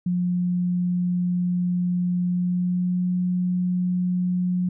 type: tone with pitch glide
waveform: sine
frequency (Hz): 178.2 to 180.27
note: F3 to F#3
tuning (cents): +35 to -45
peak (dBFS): -20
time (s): 0.06-4.69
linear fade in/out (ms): 5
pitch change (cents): +20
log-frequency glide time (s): 2.26-3.06
effects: none